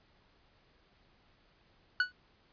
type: tone with exponential decay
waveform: 45% pulse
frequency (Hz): 1478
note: F#6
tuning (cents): -2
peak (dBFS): -22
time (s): 2-2.12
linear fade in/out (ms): 2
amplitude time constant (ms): 26
effects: pink hiss -67 dBFS RMS until 2.52 s + resampled to 11025 Hz